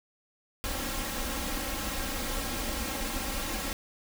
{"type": "noise with comb filter", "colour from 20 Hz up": "pink", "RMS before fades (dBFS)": -33, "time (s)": [0.64, 3.73], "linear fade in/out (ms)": 0, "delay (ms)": 3.7, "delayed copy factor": 1, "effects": []}